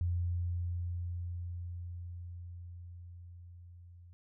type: tone with level ramp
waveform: sine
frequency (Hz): 87.31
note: F2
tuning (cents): 0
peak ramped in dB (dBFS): -29 to -52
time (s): 0.01-4.13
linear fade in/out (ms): 0
effects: none